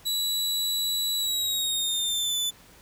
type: tone with pitch glide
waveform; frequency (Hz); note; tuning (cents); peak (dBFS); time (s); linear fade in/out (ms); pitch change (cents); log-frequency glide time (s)
sawtooth; 3927 to 3499; B7 to A7; -11 to -10; -22; 0.05-2.51; 20; -199; 1.18-2.36
effects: pink hiss -53 dBFS RMS until 2.81 s